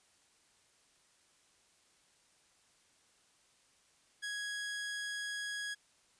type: tone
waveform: sawtooth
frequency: 1661.2 Hz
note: G#6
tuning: in tune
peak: -34 dBFS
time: 4.22-5.75 s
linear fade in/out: 20 ms
effects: white hiss -69 dBFS RMS until 6.19 s + resampled to 22050 Hz